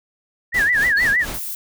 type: tone with vibrato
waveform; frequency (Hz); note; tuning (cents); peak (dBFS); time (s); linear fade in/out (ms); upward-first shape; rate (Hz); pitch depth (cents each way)
sine; 1795; A6; +34; -14; 0.52-1.26; 50; sine; 6.4; 180
type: noise with tremolo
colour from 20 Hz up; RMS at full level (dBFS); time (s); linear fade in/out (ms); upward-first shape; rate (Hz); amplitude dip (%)
pink; -27; 0.54-1.4; 5; triangle; 4.3; 100
type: tone with exponential decay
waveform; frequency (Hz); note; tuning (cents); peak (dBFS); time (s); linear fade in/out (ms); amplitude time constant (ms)
triangle; 4348; C#8; -34; -23; 0.97-1.15; 2; 38
type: noise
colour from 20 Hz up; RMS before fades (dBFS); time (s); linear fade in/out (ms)
violet; -28; 1.34-1.55; 2
effects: none